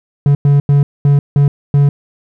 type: tone bursts at uneven times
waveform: triangle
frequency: 142.4 Hz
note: C#3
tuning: 47 cents sharp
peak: -4 dBFS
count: 6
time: 0.26-0.35 / 0.45-0.6 / 0.69-0.83 / 1.05-1.19 / 1.36-1.48 / 1.74-1.89 s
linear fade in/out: 2 ms
effects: none